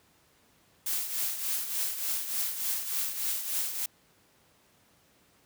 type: noise with tremolo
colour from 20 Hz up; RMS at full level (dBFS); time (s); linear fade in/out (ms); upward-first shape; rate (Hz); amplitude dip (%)
blue; -29; 0.86-3.86; 5; triangle; 3.4; 65
effects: pink hiss -64 dBFS RMS until 5.45 s + high-pass 80 Hz 12 dB/octave